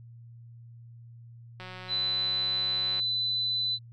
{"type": "click train", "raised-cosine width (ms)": 0.3, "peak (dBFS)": -27, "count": 258, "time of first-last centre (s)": [1.6, 2.997], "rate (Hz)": 184}
{"type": "tone", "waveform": "sine", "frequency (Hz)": 4003, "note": "B7", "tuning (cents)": 23, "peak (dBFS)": -26, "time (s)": [1.88, 3.79], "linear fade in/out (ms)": 50}
{"effects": ["added 117 Hz sine -46 dBFS peak until 3.92 s"]}